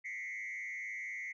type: tone with frequency modulation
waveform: sine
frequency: 2093 Hz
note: C7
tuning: in tune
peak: -37 dBFS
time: 0.04-1.33 s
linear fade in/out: 20 ms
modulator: 104 Hz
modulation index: 1.3
effects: tanh soft clip ceiling -37 dBFS